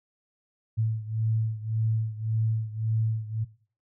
sine beating tone pair, 110.3 / 112.1 Hz, A2 / A2, +5 / +33 cents, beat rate 1.8 Hz, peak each -26 / -30 dBFS, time 0.77-3.45 s, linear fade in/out 20 ms, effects noise-tail reverb RT60 0.4 s tail -17 dB re dry

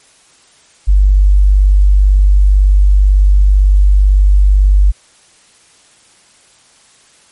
sine tone, 49 Hz, G1, in tune, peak -4 dBFS, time 0.87-4.92 s, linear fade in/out 20 ms, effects white hiss -47 dBFS RMS until 7.31 s + MP3 48 kbps

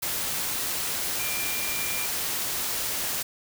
sine tone in noise, 2382 Hz, D7, 24 cents sharp, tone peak -34 dBFS, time 1.19-2.06 s, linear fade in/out 10 ms, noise white, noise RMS -29 dBFS, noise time 0.02-3.23 s, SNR -8 dB, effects none

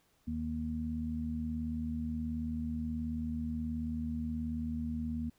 harmonic tone, 78.6 Hz, D#2, 18 cents sharp, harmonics 1 / 2 / 3, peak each -39 / -44 / -35 dBFS, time 0.27-5.3 s, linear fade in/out 10 ms, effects pink hiss -71 dBFS RMS until 5.38 s

